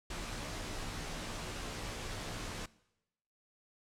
pink noise with comb filter, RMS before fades -41 dBFS, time 0.1-2.66 s, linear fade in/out 5 ms, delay 15 ms, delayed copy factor -0.65, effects noise-tail reverb RT60 0.9 s tail -21 dB re dry + low-pass 8000 Hz 12 dB/octave

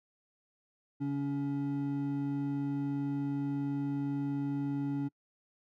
triangle tone pair together, 140.3 / 282 Hz, C#3 / C#4, +21 / +30 cents, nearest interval octave, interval 1209 cents, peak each -34 / -30 dBFS, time 1-5.09 s, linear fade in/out 20 ms, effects noise-tail reverb RT60 0.1 s tail -26 dB re dry

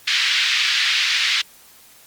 white band-pass noise, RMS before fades -19 dBFS, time 0.07-1.42 s, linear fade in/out 10 ms, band 1700 to 4200 Hz, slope 24 dB/octave, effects white hiss -48 dBFS RMS until 2.06 s + Opus 48 kbps

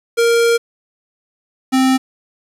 square tone pair in turn, 466.2 / 261.6 Hz, A#4 / C4, 0 / 0 cents, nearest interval minor seventh, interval 1000 cents, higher first, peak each -11 dBFS, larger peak neither, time 0.17-0.58 / 1.72-1.98 s, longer first, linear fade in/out 20 ms, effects low-pass 12000 Hz 12 dB/octave + 7-bit

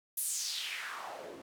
white noise with band-pass filter sweep, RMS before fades -39 dBFS, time 0.17-1.42 s, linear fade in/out 5 ms, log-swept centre 12000 to 310 Hz, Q 3, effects none

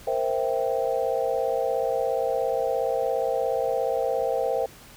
sine chord, C dominant seventh, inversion third, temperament equal, 466.2 / 523.3 / 659.3 / 784 Hz, Bb4 / C5 / E5 / G5, 0 / 0 / 0 / 0 cents, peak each -28 / -26 / -29 / -30 dBFS, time 0.07-4.66 s, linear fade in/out 5 ms, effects pink hiss -48 dBFS RMS until 4.96 s

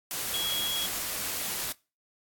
sine tone in noise, 3322 Hz, G#7, in tune, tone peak -29 dBFS, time 0.34-0.86 s, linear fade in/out 0 ms, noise white, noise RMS -33 dBFS, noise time 0.11-1.72 s, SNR +1 dB, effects noise-tail reverb RT60 0.3 s tail -22 dB re dry + AAC 64 kbps

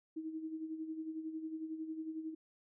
sine tone with tremolo, 317.7 Hz, D#4, 36 cents sharp, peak -37 dBFS, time 0.16-2.35 s, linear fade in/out 10 ms, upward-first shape sine, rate 11 Hz, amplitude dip 60%, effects none

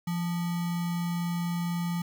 sine tone with sample-and-hold, 172.1 Hz, F3, 25 cents flat, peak -27 dBFS, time 0.07-2.02 s, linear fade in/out 5 ms, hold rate 1050 Hz, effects none

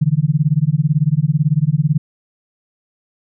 sine tone with tremolo, 150.7 Hz, D3, 45 cents sharp, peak -8 dBFS, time 0.01-1.98 s, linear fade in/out 10 ms, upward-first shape sine, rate 18 Hz, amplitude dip 100%, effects none

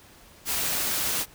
white noise, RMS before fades -27 dBFS, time 0.45-1.26 s, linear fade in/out 50 ms, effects pink hiss -52 dBFS RMS until 1.34 s

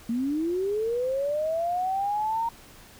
sine linear sweep, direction up, 224.6 to 932.3 Hz, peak -24 dBFS, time 0.09-2.49 s, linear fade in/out 5 ms, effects pink hiss -50 dBFS RMS until 2.99 s

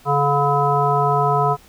harmonic tone, 142.8 Hz, D3, 48 cents flat, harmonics 1 / 3 / 5 / 7 / 9, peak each -21 / -22 / -20 / -20 / -22 dBFS, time 0.05-1.57 s, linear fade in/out 50 ms, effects pink hiss -49 dBFS RMS until 1.68 s

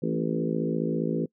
harmonic tone with a mistuned harmonic, 55 Hz, A1, in tune, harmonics 3 / 4 / 5 / 6 / 7 / 8 / 9, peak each -30 / -31 / -32 / -33 / -33 / -34 / -35 dBFS, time 0.02-1.26 s, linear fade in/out 10 ms, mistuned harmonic 4, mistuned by +30 cents, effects noise-tail reverb RT60 0.1 s tail -23 dB re dry

